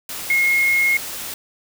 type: tone in noise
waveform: sine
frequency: 2156 Hz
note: C#7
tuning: 49 cents flat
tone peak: -14 dBFS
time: 0.3-0.97 s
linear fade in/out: 2 ms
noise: white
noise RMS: -30 dBFS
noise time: 0.09-1.34 s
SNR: +13 dB
effects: none